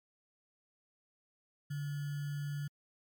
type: tone with sample-and-hold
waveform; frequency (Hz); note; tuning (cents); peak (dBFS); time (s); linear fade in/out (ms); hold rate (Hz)
sine; 144.7; D3; -25; -35; 1.7-2.68; 10; 1575
effects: MP3 96 kbps